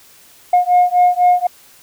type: beating tone pair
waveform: sine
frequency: 715 / 719 Hz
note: F5 / F#5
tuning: +41 / -50 cents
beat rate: 4 Hz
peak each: -11 dBFS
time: 0.53-1.47 s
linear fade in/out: 5 ms
effects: tanh soft clip ceiling -5 dBFS + white hiss -46 dBFS RMS until 1.82 s